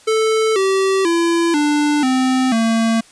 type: tone with pitch steps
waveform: square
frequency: 440 / 385.3 / 337.3 / 295.4 / 258.6 / 226.4 Hz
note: A4 / G4 / E4 / D4 / C4 / A3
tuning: 0 / -30 / +40 / +10 / -20 / +50 cents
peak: -14 dBFS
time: 0.07-3.01 s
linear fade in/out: 10 ms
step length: 490 ms
effects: white hiss -47 dBFS RMS until 3.11 s + resampled to 22050 Hz